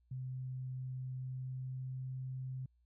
sine tone with pitch glide, 128.9 to 130.02 Hz, C3 to C3, -26 to -11 cents, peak -39 dBFS, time 0.11-2.66 s, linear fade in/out 5 ms, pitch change +15 cents, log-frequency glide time 1.13-2.19 s, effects added 60 Hz sine -69 dBFS peak until 2.85 s

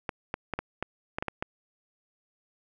clicks, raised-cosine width 0.5 ms, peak -15 dBFS, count 9, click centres 0.092 / 0.341 / 0.537 / 0.59 / 0.826 / 1.185 / 1.225 / 1.283 / 1.425 s, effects none

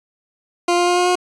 20% pulse tone with pitch steps, 349.2 / 351.8 / 354.5 / 357.2 / 359.8 Hz, F4 / F4 / F4 / F4 / F#4, 0 / +13 / +26 / +39 / -48 cents, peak -9 dBFS, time 0.68-1.155 s, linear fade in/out 5 ms, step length 95 ms, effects resampled to 22050 Hz

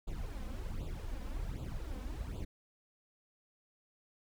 brown noise with flanger, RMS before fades -40 dBFS, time 0.07-2.45 s, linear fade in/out 10 ms, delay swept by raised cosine 0.26 to 3.96 ms, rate 1.3 Hz, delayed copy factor +0.85, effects none

